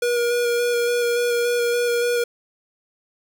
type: tone with vibrato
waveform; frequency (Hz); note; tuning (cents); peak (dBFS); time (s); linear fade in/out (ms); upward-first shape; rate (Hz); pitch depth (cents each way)
square; 478.9; A#4; +47; -19; 0.02-2.24; 5; square; 3.5; 12
effects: none